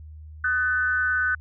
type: tone with amplitude modulation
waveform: sine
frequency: 1503 Hz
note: F#6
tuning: 27 cents sharp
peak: -17 dBFS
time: 0.44-1.35 s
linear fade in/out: 5 ms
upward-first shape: sine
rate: 251 Hz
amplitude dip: 70%
effects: added 77 Hz sine -39 dBFS peak until 1.4 s